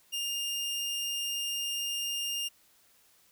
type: tone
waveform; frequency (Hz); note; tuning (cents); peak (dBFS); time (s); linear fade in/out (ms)
sawtooth; 2813; F7; +12; -28; 0.12-2.49; 20
effects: white hiss -64 dBFS RMS until 3.31 s